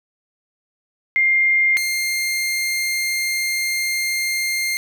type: tone pair in turn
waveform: sine / sawtooth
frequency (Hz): 2111 / 2111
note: C7 / C7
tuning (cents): +15 / +15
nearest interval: unison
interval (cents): 0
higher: neither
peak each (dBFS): -13 / -16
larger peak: first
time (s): 1.16-1.77 / 1.77-4.77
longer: second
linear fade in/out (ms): 0
effects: none